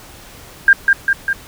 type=tone with echo; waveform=sine; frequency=1600 Hz; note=G6; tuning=35 cents sharp; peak=-4 dBFS; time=0.68-0.73 s; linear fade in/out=2 ms; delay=200 ms; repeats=3; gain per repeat=-3 dB; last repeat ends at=1.33 s; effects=pink hiss -39 dBFS RMS until 1.47 s